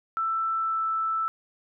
sine tone with pitch glide, 1328 to 1320.4 Hz, E6 to E6, +12 to +2 cents, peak -24 dBFS, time 0.17-1.28 s, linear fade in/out 0 ms, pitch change -10 cents, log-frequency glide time 0.55-0.84 s, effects none

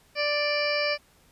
harmonic tone, 588 Hz, D5, 2 cents sharp, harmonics 1 / 2 / 3 / 4 / 5 / 7 / 8 / 9, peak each -27 / -35 / -33 / -29 / -38 / -43 / -33 / -35 dBFS, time 0.15-0.98 s, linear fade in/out 50 ms, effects pink hiss -60 dBFS RMS until 1.31 s + resampled to 32000 Hz

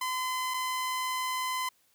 sawtooth tone pair in turn, 1022 / 1022 Hz, C6 / C6, -41 / -41 cents, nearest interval unison, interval 0 cents, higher neither, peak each -26 dBFS, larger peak neither, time 0.01-0.54 / 0.54-1.69 s, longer second, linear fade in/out 5 ms, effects white hiss -68 dBFS RMS until 1.94 s

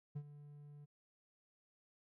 triangle tone with ADSR envelope, 146 Hz, D3, 10 cents flat, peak -37 dBFS, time 0.15-0.86 s, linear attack 15 ms, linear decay 62 ms, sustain -14 dB, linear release 21 ms, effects none

